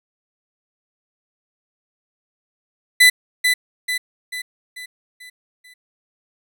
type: tone with echo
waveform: 30% pulse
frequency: 1997 Hz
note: B6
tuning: 19 cents sharp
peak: -5 dBFS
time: 3-3.1 s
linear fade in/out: 10 ms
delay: 440 ms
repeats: 6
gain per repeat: -6 dB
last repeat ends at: 5.74 s
effects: none